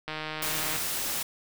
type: click train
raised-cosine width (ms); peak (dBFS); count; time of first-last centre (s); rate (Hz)
0.3; -18; 107; 0.08-0.764; 155
type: noise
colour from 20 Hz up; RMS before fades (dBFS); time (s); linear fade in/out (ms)
white; -31; 0.42-1.23; 5
effects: none